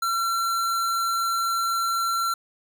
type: tone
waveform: square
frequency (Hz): 1358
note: F6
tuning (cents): -49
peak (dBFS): -23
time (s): 0.02-2.34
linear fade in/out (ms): 5
effects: none